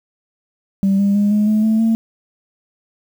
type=tone with pitch steps; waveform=sine; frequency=195.3 / 199.98 / 204.8 / 209.7 / 214.7 / 219.9 / 225.1 Hz; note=G3 / G3 / G#3 / G#3 / A3 / A3 / A3; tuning=-6 / +35 / -24 / +17 / -42 / -1 / +40 cents; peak=-10 dBFS; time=0.83-1.95 s; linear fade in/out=0 ms; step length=160 ms; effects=tanh soft clip ceiling -9 dBFS + 7-bit